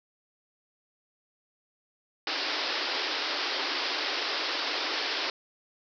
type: band-pass noise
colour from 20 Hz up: white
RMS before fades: -31 dBFS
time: 2.27-5.3 s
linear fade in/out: 2 ms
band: 270 to 5300 Hz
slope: 96 dB/octave
effects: none